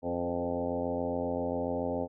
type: harmonic tone with a mistuned harmonic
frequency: 87.31 Hz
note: F2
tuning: in tune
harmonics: 1 / 2 / 3 / 4 / 5 / 6 / 7 / 8 / 9 / 10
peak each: -42 / -42 / -35 / -43 / -38 / -35 / -37 / -46 / -41 / -45 dBFS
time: 0.02-2.08 s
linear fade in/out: 50 ms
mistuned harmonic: 6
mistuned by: -20 cents
effects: none